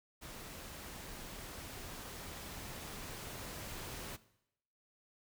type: noise with level ramp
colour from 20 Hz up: pink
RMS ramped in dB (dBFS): -49 to -45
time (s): 0.21-4.17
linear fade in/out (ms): 20
effects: noise-tail reverb RT60 0.8 s tail -18 dB re dry